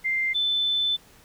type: tone pair in turn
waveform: sine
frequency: 2093 / 3520 Hz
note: C7 / A7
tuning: 0 / 0 cents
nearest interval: major sixth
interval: 900 cents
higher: second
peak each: -22 / -21 dBFS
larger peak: second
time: 0.04-0.34 / 0.34-0.97 s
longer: second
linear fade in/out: 20 ms
effects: pink hiss -54 dBFS RMS until 1.24 s